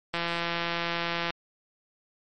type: click train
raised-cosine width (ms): 0.3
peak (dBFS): -13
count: 199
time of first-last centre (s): 0.14-1.305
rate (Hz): 170
effects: MP3 48 kbps